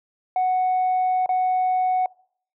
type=tone with dropouts; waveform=sine; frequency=740 Hz; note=F#5; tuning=in tune; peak=-16 dBFS; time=0.36-2.06 s; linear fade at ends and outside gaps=2 ms; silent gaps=1.261-1.291 s; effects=noise-tail reverb RT60 0.6 s tail -25 dB re dry + tanh soft clip ceiling -16 dBFS